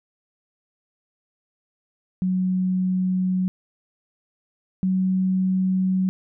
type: tone pair in turn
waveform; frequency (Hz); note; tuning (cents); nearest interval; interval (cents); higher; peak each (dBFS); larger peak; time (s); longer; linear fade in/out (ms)
sine; 185 / 187.15; F#3 / F#3; 0 / +20; unison; 20; second; -19 / -18; second; 2.22-3.48 / 4.83-6.09; neither; 0
effects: none